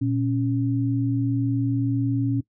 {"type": "tone pair together", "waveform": "sine", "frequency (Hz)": [118.1, 276.5], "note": ["A#2", "C#4"], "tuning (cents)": [23, -4], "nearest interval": "octave + minor third", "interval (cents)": 1473, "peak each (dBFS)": -23, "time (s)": [0.01, 2.41], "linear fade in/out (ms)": 10, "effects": ["noise-tail reverb RT60 0.1 s tail -19 dB re dry"]}